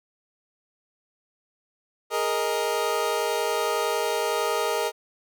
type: chord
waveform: 25% pulse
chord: Ab suspended second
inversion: none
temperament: equal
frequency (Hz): 415.3 / 466.2 / 622.3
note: Ab4 / Bb4 / Eb5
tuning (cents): 0 / 0 / 0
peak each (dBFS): -25 / -23 / -25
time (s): 2.1-4.92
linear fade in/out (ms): 50
effects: none